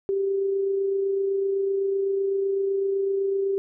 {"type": "tone with amplitude modulation", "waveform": "sine", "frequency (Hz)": 392, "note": "G4", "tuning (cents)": 0, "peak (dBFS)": -20, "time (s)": [0.09, 3.58], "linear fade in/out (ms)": 0, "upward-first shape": "sine", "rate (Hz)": 27.9, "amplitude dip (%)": 30, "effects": []}